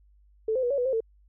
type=tone with pitch steps; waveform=sine; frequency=440 / 517 / 485.2 / 560 / 492.1 / 527 / 449.1 Hz; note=A4 / C5 / B4 / C#5 / B4 / C5 / A4; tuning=0 / -21 / -31 / +18 / -6 / +12 / +35 cents; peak=-23 dBFS; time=0.48-1.005 s; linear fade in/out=5 ms; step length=75 ms; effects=added 50 Hz sine -56 dBFS peak until 1.28 s